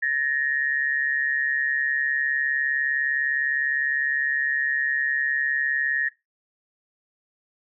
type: tone pair together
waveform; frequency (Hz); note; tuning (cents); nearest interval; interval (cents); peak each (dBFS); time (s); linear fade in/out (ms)
sine; 1725 / 1864.7; A6 / A#6; -35 / 0; minor second; 135; -24; 0.02-6.09; 10
effects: noise-tail reverb RT60 0.2 s tail -18 dB re dry